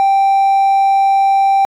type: tone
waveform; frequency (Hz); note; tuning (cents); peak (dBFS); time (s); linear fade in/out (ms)
triangle; 784; G5; 0; -6; 0-1.65; 0
effects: tanh soft clip ceiling -2 dBFS